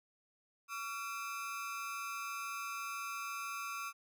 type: ring-modulated tone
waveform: 30% pulse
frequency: 1252 Hz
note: D#6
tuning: 10 cents sharp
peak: -34 dBFS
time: 0.68-3.93 s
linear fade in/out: 50 ms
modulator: 117 Hz
effects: none